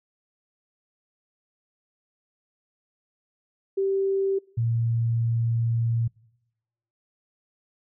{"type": "tone pair in turn", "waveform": "sine", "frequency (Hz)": [389.4, 115.77], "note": ["G4", "A#2"], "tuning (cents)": [-12, -11], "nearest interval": "octave + major sixth", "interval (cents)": 2099, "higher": "first", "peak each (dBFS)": -21, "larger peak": "neither", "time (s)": [[3.77, 4.39], [4.57, 6.08]], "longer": "second", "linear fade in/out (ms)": 10, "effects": ["noise-tail reverb RT60 0.9 s tail -25 dB re dry"]}